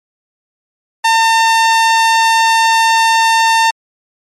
sawtooth tone, 904 Hz, A5, 47 cents sharp, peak -4 dBFS, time 1.04-3.71 s, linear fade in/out 10 ms, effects low-pass 8000 Hz 12 dB/octave + MP3 64 kbps

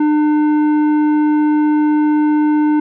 sine tone with tanh clipping, 301.3 Hz, D4, 44 cents sharp, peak -12 dBFS, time 0-2.8 s, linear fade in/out 5 ms, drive 10 dB, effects none

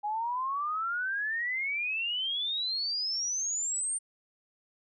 sine exponential sweep, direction up, 819 to 8960 Hz, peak -29 dBFS, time 0.03-3.99 s, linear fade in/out 20 ms, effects none

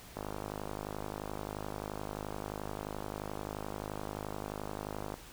click train, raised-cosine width 1 ms, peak -24 dBFS, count 257, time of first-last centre 0.17-5.141 s, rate 51.5 Hz, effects pink hiss -52 dBFS RMS until 5.32 s

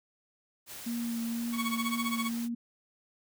white noise, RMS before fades -44 dBFS, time 0.66-2.49 s, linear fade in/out 50 ms
sine tone with vibrato, 233.1 Hz, A#3, in tune, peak -31 dBFS, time 0.86-2.55 s, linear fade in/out 10 ms, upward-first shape sine, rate 2 Hz, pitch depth 17 cents each way
20% pulse tone with tremolo, 1114 Hz, C#6, 8 cents sharp, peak -24 dBFS, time 1.52-2.31 s, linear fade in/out 50 ms, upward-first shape triangle, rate 15 Hz, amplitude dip 100%
effects none

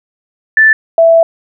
sine tone pair in turn, 1760 / 661.5 Hz, A6 / E5, 0 / +6 cents, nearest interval octave + perfect fourth, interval 1694 cents, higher first, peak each -3 dBFS, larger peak neither, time 0.57-0.73 / 0.98-1.23 s, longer second, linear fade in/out 2 ms, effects none

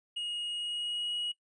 triangle tone with pitch glide, 2876 to 2903 Hz, F#7 to F#7, -50 to -34 cents, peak -31 dBFS, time 0.16-1.32 s, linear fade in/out 10 ms, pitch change +16 cents, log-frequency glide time 0.44-1.12 s, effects noise-tail reverb RT60 0.1 s tail -18 dB re dry + resampled to 22050 Hz

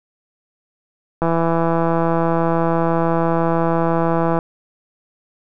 click train, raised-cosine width 1 ms, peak -5 dBFS, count 527, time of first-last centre 1.22-4.389 s, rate 166 Hz, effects none

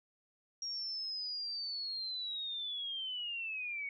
sine linear sweep, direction down, 5620 to 2213 Hz, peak -37 dBFS, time 0.62-3.89 s, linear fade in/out 2 ms, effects none

